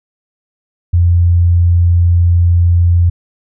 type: tone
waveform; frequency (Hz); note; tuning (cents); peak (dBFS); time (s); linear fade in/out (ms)
sine; 86.7; F2; -12; -6; 0.93-3.1; 10
effects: none